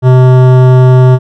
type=tone with hard clipping; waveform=sine; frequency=127.8 Hz; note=C3; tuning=40 cents flat; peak=-3 dBFS; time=0.02-1.19 s; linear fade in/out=50 ms; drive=15 dB; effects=none